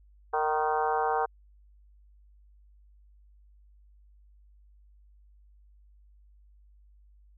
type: harmonic tone with a mistuned harmonic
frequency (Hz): 154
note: D#3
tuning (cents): -17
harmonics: 3 / 4 / 5 / 6 / 7 / 8 / 9 / 10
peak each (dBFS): -31 / -39 / -28 / -32 / -35 / -36 / -40 / -40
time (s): 0.33-1.26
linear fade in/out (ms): 10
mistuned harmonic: 6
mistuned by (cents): +34
effects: added 50 Hz sine -55 dBFS peak until 7.37 s